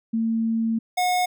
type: tone pair in turn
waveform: sine / square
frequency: 225.9 / 725.7 Hz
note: A3 / F#5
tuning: +46 / -34 cents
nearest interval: octave + minor sixth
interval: 2020 cents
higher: second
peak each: -20 dBFS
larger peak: neither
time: 0.13-0.79 / 0.97-1.26 s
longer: first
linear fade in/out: 10 ms
effects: none